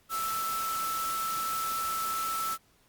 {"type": "tone in noise", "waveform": "sine", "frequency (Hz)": 1318.5, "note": "E6", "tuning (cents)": 0, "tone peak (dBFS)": -30, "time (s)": [0.09, 2.58], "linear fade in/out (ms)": 50, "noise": "white", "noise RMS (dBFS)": -37, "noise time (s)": [0.09, 2.58], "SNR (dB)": 4, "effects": ["pink hiss -65 dBFS RMS until 2.88 s", "Opus 48 kbps"]}